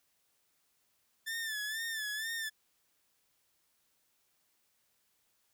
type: tone with vibrato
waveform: sawtooth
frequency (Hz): 1759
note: A6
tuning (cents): -1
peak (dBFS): -32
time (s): 1.26-2.5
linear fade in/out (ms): 20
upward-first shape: sine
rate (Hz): 2.1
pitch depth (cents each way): 77
effects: white hiss -75 dBFS RMS until 5.53 s